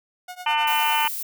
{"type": "tone with tremolo", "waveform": "sawtooth", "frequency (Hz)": 725, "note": "F#5", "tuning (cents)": -35, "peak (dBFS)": -28, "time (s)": [0.28, 1.01], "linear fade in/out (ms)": 5, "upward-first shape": "triangle", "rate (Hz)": 9.7, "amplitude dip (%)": 95}
{"type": "harmonic tone", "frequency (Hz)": 300.1, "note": "D4", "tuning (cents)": 38, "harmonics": [3, 4, 5, 6, 7, 8, 9, 10], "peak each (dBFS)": [-21, -30, -32, -34, -34, -29, -31, -27], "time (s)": [0.46, 1.08], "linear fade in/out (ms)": 5}
{"type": "noise", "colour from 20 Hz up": "violet", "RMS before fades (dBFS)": -30, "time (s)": [0.67, 1.23], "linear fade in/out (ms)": 5}
{"type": "click", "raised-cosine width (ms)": 0.5, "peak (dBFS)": -22, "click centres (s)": 1.05}
{"effects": []}